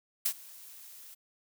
blue noise with ADSR envelope, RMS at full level -27 dBFS, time 0.25-1.15 s, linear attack 10 ms, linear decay 70 ms, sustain -23 dB, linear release 15 ms, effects none

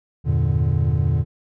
triangle chord, E half-diminished seventh, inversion none, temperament equal, 82.41 / 98 / 116.54 / 146.83 Hz, E2 / G2 / Bb2 / D3, 0 / 0 / 0 / 0 cents, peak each -19 / -23 / -19 / -19 dBFS, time 0.24-1.25 s, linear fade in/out 50 ms, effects tanh soft clip ceiling -6 dBFS

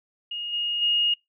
sine tone with level steps, 2860 Hz, F7, 41 cents sharp, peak -29 / -24 / -19 dBFS, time 0.31-1.14 s, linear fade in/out 5 ms, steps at 0.52 / 0.81 s, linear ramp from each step 20 ms, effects noise-tail reverb RT60 0.2 s tail -24 dB re dry

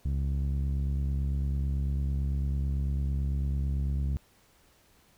sawtooth tone with low-pass filter, 69 Hz, C#2, 7 cents flat, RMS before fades -29 dBFS, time 0.05-4.17 s, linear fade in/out 0 ms, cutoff 150 Hz, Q 0.96, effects pink hiss -63 dBFS RMS until 5.17 s

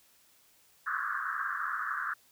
white band-pass noise, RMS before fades -34 dBFS, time 0.86-2.14 s, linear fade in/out 10 ms, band 1100 to 1700 Hz, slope 96 dB/octave, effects white hiss -64 dBFS RMS until 2.31 s

